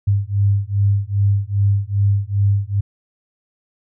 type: beating tone pair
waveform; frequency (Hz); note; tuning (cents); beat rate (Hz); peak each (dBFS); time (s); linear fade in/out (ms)
sine; 99.2 / 101.7; G2 / G#2; +21 / -36; 2.5; -17; 0.07-2.81; 10
effects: none